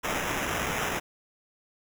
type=noise with sample-and-hold; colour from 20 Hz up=white; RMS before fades=-30 dBFS; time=0.03-1 s; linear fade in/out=20 ms; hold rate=4410 Hz; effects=none